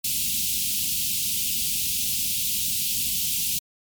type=band-stop noise; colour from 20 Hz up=white; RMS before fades=-25 dBFS; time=0.04-3.59 s; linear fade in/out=5 ms; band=250 to 2600 Hz; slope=48 dB/octave; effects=MP3 96 kbps